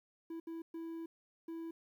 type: tone bursts at uneven times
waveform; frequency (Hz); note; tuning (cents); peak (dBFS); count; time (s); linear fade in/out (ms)
triangle; 329.6; E4; 0; -39; 4; 0.3-0.4 / 0.47-0.62 / 0.74-1.06 / 1.48-1.71; 5
effects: 12-bit